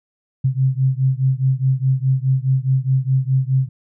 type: beating tone pair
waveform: sine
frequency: 130 / 134.8 Hz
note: C3 / C#3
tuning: -11 / -48 cents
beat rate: 4.8 Hz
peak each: -17 / -18 dBFS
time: 0.44-3.69 s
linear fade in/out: 10 ms
effects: none